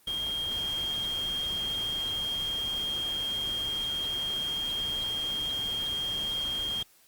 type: tone in noise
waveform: sine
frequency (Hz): 3224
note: G7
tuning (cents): +48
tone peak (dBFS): -29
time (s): 0.07-6.83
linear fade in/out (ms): 5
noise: pink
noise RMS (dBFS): -42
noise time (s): 0.07-6.83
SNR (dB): +10
effects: white hiss -61 dBFS RMS until 7.07 s + Opus 32 kbps